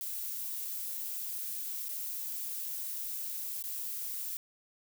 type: noise with dropouts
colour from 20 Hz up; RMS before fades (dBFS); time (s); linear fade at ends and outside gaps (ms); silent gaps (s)
violet; -38; 0.01-4.37; 0; 1.884-1.891 / 3.625-3.639
effects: none